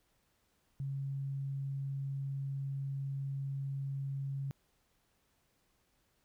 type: tone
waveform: sine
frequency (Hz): 137.4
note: C#3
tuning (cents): -15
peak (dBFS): -35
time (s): 0.8-4.51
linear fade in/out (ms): 0
effects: pink hiss -75 dBFS RMS until 6.24 s